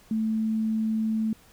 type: tone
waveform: sine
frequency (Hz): 220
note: A3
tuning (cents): 0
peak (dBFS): -23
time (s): 0.11-1.33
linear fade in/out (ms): 2
effects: pink hiss -56 dBFS RMS until 1.52 s